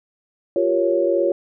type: chord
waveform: sine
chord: G half-diminished seventh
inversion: third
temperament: equal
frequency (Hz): 349.2 / 392 / 466.2 / 554.4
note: F4 / G4 / Bb4 / Db5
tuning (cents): 0 / 0 / 0 / 0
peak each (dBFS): -20 / -24 / -25 / -19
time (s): 0.56-1.32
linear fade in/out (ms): 2
effects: none